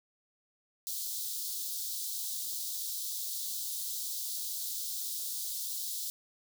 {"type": "high-pass noise", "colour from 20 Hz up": "white", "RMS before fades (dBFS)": -37, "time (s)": [0.87, 6.1], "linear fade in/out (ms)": 0, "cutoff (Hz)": 3600, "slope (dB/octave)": 48, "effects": []}